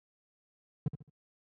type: tone with echo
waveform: triangle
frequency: 146.83 Hz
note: D3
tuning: in tune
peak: -24 dBFS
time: 0.86-0.88 s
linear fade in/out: 2 ms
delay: 72 ms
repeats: 3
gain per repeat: -10 dB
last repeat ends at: 1.096 s
effects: high-pass 60 Hz 12 dB/octave